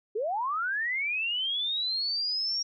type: linear sweep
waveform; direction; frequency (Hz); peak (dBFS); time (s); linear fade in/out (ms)
sine; up; 392 to 5630; -27; 0.15-2.63; 10
effects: none